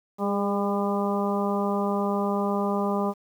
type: harmonic tone with a mistuned harmonic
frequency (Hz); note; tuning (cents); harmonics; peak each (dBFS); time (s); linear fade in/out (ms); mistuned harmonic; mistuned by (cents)
200.9; G3; +43; 1 / 2 / 3 / 4 / 5 / 6; -26 / -29 / -31 / -32 / -33 / -34; 0.18-3.14; 50; 2; +20
effects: 9-bit